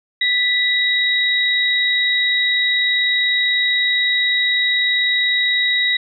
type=tone pair together; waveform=sine; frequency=1975.5 / 3816 Hz; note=B6 / A#7; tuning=0 / +40 cents; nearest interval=major seventh; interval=1140 cents; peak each=-17 dBFS; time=0.21-5.97 s; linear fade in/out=5 ms; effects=none